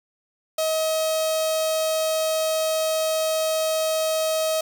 sawtooth tone with notch filter, 635 Hz, D#5, 35 cents sharp, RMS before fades -23 dBFS, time 0.58-4.61 s, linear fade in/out 5 ms, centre 1700 Hz, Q 0.79, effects none

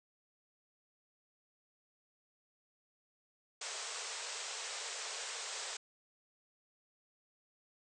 white band-pass noise, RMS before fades -43 dBFS, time 3.61-5.77 s, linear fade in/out 5 ms, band 400 to 8400 Hz, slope 96 dB/octave, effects none

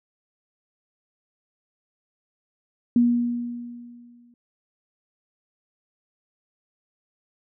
sine tone with exponential decay, 239.6 Hz, A#3, 48 cents sharp, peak -13 dBFS, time 2.96-4.34 s, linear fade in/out 2 ms, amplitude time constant 300 ms, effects none

